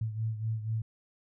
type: beating tone pair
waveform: sine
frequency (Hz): 110 / 114.1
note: A2 / A#2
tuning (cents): 0 / -37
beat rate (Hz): 4.1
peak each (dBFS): -31 / -37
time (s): 0.01-0.82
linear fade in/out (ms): 5
effects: none